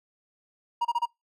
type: tone bursts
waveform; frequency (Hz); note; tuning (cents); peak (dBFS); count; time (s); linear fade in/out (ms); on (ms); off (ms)
triangle; 948; A#5; +29; -20; 4; 0.81-1.058; 10; 41; 28
effects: noise-tail reverb RT60 0.2 s tail -26 dB re dry